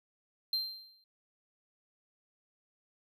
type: tone with exponential decay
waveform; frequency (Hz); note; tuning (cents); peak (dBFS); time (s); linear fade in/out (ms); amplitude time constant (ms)
triangle; 4152; C8; -14; -26; 0.53-1.04; 2; 110
effects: none